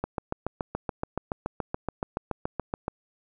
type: click train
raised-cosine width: 1 ms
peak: -14 dBFS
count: 21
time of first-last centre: 0.04-2.881 s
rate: 7.04 Hz
effects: none